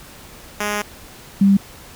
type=tone pair in turn; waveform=5% pulse / sine; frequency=207.6 / 197.27 Hz; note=G#3 / G3; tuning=0 / +11 cents; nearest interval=minor second; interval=89 cents; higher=first; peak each=-9 dBFS; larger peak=neither; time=0.6-0.82 / 1.41-1.57 s; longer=first; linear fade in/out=5 ms; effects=pink hiss -41 dBFS RMS until 1.95 s